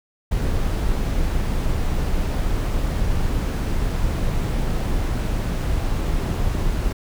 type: noise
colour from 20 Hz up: brown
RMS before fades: -21 dBFS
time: 0.31-6.93 s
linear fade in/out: 10 ms
effects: none